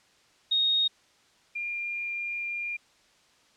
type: tone pair in turn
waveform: sine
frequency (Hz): 3729 / 2401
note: A#7 / D7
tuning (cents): 0 / +38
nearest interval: minor sixth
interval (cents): 762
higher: first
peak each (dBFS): -21 / -30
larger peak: first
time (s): 0.51-0.88 / 1.55-2.77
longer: second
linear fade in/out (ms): 10
effects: white hiss -62 dBFS RMS until 3.56 s + low-pass 6000 Hz 12 dB/octave